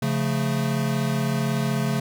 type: chord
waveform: square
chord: Db augmented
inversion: none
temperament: equal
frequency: 138.59 / 174.61 / 220 Hz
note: Db3 / F3 / A3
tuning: 0 / 0 / 0 cents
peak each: -25 / -30 / -27 dBFS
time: 0.02-2 s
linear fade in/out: 5 ms
effects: none